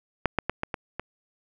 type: clicks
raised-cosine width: 0.5 ms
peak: -6 / -7 / -10 / -12 / -14 / -16 dBFS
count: 6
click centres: 0.257 / 0.387 / 0.496 / 0.634 / 0.742 / 0.996 s
effects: none

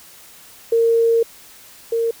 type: tone pair in turn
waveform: sine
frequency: 460 / 460 Hz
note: A#4 / A#4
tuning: -23 / -23 cents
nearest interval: unison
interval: 0 cents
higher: neither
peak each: -12 / -16 dBFS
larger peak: first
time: 0.72-1.23 / 1.92-2.11 s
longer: first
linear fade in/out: 5 ms
effects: white hiss -44 dBFS RMS until 2.2 s

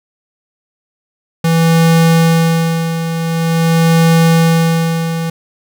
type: tone with tremolo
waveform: square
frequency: 164.81 Hz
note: E3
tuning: in tune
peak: -7 dBFS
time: 1.44-5.3 s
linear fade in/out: 5 ms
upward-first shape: sine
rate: 0.46 Hz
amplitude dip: 65%
effects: none

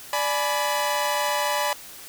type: chord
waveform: sawtooth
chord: G# diminished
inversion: second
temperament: equal with one note detuned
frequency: 587.3 / 844.6 / 987.8 Hz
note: D5 / G#5 / B5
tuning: 0 / +29 / 0 cents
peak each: -23 / -24 / -22 dBFS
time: 0.13-1.73 s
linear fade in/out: 2 ms
effects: white hiss -42 dBFS RMS until 2.08 s

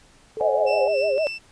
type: tone with pitch glide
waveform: sine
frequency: 438.4 to 409 Hz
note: A4 to G#4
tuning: -6 to -26 cents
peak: -27 dBFS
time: 0.37-1.18 s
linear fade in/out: 0 ms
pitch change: -120 cents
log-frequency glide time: 0.52-0.8 s
type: chord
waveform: sine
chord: Ab dominant seventh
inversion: first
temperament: equal with one note detuned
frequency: 519.3 / 622.3 / 740 / 830.6 Hz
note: C5 / Eb5 / Gb5 / Ab5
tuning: -13 / 0 / 0 / 0 cents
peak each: -28 dBFS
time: 0.4-0.88 s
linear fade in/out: 5 ms
type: tone with vibrato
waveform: sine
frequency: 581 Hz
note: D5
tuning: 19 cents flat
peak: -19 dBFS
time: 0.41-1.27 s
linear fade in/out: 0 ms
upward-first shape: sine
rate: 6.5 Hz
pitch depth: 180 cents each way
type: tone with tremolo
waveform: 35% pulse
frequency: 2667 Hz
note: E7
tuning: 20 cents sharp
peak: -26 dBFS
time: 0.66-1.39 s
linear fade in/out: 20 ms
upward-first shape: triangle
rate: 3.6 Hz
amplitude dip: 65%
effects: pink hiss -54 dBFS RMS until 1.51 s + resampled to 22050 Hz

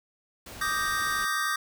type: noise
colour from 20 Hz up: pink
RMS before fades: -43 dBFS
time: 0.46-1.25 s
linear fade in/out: 5 ms
type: chord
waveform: square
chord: Eb major seventh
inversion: third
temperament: equal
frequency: 1174.7 / 1244.5 / 1568 / 1864.7 Hz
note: D6 / Eb6 / G6 / Bb6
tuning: 0 / 0 / 0 / 0 cents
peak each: -33 / -33 / -31 / -33 dBFS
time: 0.61-1.56 s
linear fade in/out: 5 ms
effects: none

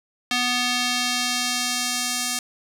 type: tone with band-pass filter sweep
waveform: square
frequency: 246.9 Hz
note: B3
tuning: in tune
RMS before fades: -24 dBFS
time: 0.31-2.39 s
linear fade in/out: 2 ms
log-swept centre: 3500 to 7300 Hz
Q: 0.99
effects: none

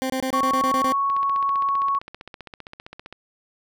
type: tone bursts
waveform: 20% pulse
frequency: 261.6 Hz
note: C4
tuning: in tune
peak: -18 dBFS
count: 9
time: 0.02-0.922 s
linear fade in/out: 0 ms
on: 78 ms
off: 25 ms
type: tone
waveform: sine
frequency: 1108.7 Hz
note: C#6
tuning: in tune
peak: -19 dBFS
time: 0.33-1.99 s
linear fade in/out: 10 ms
type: click train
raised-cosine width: 0.3 ms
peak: -22 dBFS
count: 32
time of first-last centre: 1.1-3.126 s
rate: 15.3 Hz
effects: none

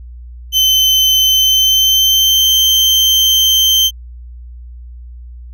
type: tone with pitch glide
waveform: 35% pulse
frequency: 3071 to 3121 Hz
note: G7 to G7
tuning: -36 to -8 cents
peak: -6 dBFS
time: 0.52-3.91 s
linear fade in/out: 50 ms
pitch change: +28 cents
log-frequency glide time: 1.24-2.57 s
effects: added 60 Hz sine -29 dBFS peak until 5.53 s

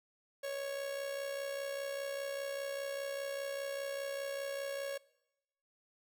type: tone with amplitude modulation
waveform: 45% pulse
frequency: 554.4 Hz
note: C#5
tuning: in tune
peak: -35 dBFS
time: 0.43-4.98 s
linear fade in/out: 10 ms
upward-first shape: sine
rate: 65 Hz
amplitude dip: 50%
effects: noise-tail reverb RT60 0.9 s tail -22 dB re dry

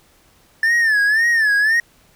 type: tone with vibrato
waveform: triangle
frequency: 1762 Hz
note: A6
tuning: 2 cents sharp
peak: -11 dBFS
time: 0.63-1.8 s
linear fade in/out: 2 ms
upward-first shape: sine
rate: 1.9 Hz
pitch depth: 120 cents each way
effects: pink hiss -54 dBFS RMS until 2.15 s

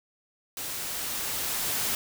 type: noise with level ramp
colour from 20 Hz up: white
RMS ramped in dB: -35 to -28 dBFS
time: 0.57-1.95 s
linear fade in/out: 2 ms
effects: none

